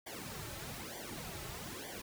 pink noise with flanger, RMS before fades -45 dBFS, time 0.06-2.02 s, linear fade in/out 10 ms, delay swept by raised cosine 0.75 to 4.25 ms, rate 1.1 Hz, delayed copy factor -1, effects none

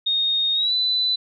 sine tone with pitch glide, 3706 to 3995 Hz, A#7 to B7, -11 to +19 cents, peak -18 dBFS, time 0.06-1.16 s, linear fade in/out 10 ms, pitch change +130 cents, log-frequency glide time 0.54-0.73 s, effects none

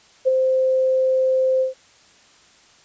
sine tone with ADSR envelope, 521 Hz, C5, 7 cents flat, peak -11 dBFS, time 0.25-1.74 s, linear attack 28 ms, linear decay 15 ms, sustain -4 dB, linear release 130 ms, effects white hiss -52 dBFS RMS until 2.84 s + resampled to 16000 Hz

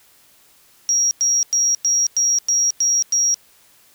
sine tone bursts, 5660 Hz, F8, 22 cents sharp, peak -13 dBFS, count 8, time 0.89-3.343 s, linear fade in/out 0 ms, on 220 ms, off 99 ms, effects tanh soft clip ceiling -10 dBFS + white hiss -53 dBFS RMS until 3.94 s

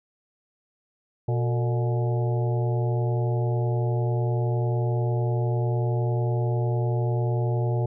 harmonic tone with a mistuned harmonic, 120.7 Hz, B2, 39 cents flat, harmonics 1 / 3 / 4 / 5 / 6 / 7, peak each -22 / -32 / -34 / -36 / -38 / -39 dBFS, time 1.28-7.86 s, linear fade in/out 5 ms, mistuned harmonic 4, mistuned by -110 cents, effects none

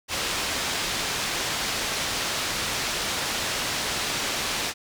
white low-pass noise, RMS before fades -28 dBFS, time 0.08-4.74 s, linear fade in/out 50 ms, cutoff 5300 Hz, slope 12 dB/octave, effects none

